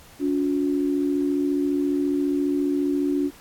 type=tone pair together; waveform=sine; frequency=285.2 / 359.8 Hz; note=C#4 / F#4; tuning=+49 / -48 cents; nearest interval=major third; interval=403 cents; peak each=-21 / -26 dBFS; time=0.19-3.31 s; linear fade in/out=50 ms; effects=pink hiss -49 dBFS RMS until 3.4 s + AAC 64 kbps